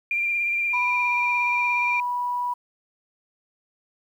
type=tone with vibrato; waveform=sine; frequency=2383 Hz; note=D7; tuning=25 cents sharp; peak=-21 dBFS; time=0.11-2 s; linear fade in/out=2 ms; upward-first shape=sine; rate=17 Hz; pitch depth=20 cents each way
type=tone with pitch glide; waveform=sine; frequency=987.8 to 978.1 Hz; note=B5 to B5; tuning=0 to -17 cents; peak=-23 dBFS; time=0.73-2.54 s; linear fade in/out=10 ms; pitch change=-17 cents; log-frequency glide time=0.95-1.14 s
effects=tanh soft clip ceiling -12 dBFS + 9-bit